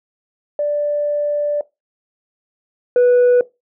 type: tone pair in turn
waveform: sine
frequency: 587.3 / 491.3 Hz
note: D5 / B4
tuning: 0 / -9 cents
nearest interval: minor third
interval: 309 cents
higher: first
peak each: -15 / -6 dBFS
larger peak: second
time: 0.59-1.61 / 2.96-3.41 s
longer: first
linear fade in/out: 2 ms
effects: noise-tail reverb RT60 0.2 s tail -19 dB re dry + tanh soft clip ceiling -8 dBFS